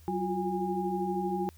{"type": "tone cluster", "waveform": "sine", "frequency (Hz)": [188.5, 346.7, 359.4, 816], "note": ["F#3", "F4", "F4", "G#5"], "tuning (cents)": [32, -13, 50, -31], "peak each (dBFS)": [-33, -37, -34, -33], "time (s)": [0.08, 1.49], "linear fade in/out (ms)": 0, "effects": ["added 81 Hz sine -52 dBFS peak until 1.57 s", "white hiss -62 dBFS RMS until 1.57 s"]}